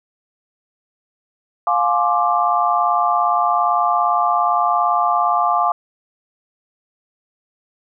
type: chord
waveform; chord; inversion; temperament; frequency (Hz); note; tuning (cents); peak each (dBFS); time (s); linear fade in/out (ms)
sine; D half-diminished seventh; first; just; 704.8 / 845.8 / 1057.2 / 1174.7; F5 / Ab5 / C6 / D6; +16 / +31 / +18 / 0; -18 / -21 / -22 / -18; 1.67-5.72; 2
effects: none